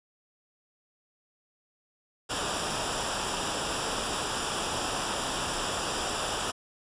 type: noise with comb filter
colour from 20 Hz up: pink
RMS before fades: -31 dBFS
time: 2.29-6.52 s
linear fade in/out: 20 ms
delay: 0.47 ms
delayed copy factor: -0.7
effects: resampled to 22050 Hz